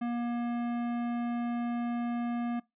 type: tone with tanh clipping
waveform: sine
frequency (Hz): 238.2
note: A#3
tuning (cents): +38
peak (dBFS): -32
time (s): 0.01-2.6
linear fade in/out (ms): 10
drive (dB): 17
effects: noise-tail reverb RT60 0.2 s tail -23 dB re dry + resampled to 8000 Hz